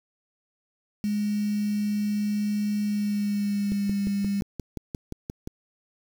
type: tone with pitch glide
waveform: sine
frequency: 207.7 to 200 Hz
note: G#3 to G3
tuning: 0 to +35 cents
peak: -23 dBFS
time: 1.04-4.41 s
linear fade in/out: 0 ms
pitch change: -65 cents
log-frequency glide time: 2.84-4 s
type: click train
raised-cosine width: 3 ms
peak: -20 dBFS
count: 11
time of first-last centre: 3.72-5.474 s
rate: 5.7 Hz
effects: 7-bit